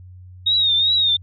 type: tone with vibrato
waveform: sine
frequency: 3729 Hz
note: A#7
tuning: in tune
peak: -14 dBFS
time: 0.46-1.17 s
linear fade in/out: 10 ms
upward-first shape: triangle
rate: 2.6 Hz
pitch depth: 93 cents each way
effects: added 91 Hz sine -38 dBFS peak until 1.22 s